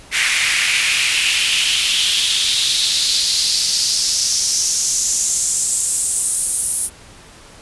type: noise with high-pass filter sweep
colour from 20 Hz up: pink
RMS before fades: -17 dBFS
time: 0.11-6.9 s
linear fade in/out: 50 ms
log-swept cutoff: 2000 to 10000 Hz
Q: 3.4
effects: pink hiss -42 dBFS RMS until 7.61 s + resampled to 24000 Hz